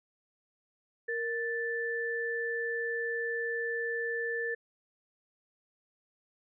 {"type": "tone pair together", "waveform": "sine", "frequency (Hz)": [466.2, 1760], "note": ["A#4", "A6"], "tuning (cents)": [0, 0], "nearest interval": "octave + major seventh", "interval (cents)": 2300, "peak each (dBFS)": [-34, -33], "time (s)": [1.08, 4.55], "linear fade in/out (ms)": 10, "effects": []}